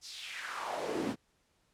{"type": "noise with high-pass filter sweep", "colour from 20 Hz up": "brown", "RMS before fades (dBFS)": -38, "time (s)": [0.01, 1.16], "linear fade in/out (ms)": 50, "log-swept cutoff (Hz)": [5700, 210], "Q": 3, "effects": ["pink hiss -73 dBFS RMS until 1.73 s", "low-pass 10000 Hz 12 dB/octave"]}